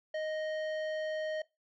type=tone with tanh clipping; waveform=sine; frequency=622.3 Hz; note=D#5; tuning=in tune; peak=-35 dBFS; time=0.14-1.42 s; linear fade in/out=5 ms; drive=17 dB; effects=noise-tail reverb RT60 0.2 s tail -20 dB re dry + low-pass 4000 Hz 12 dB/octave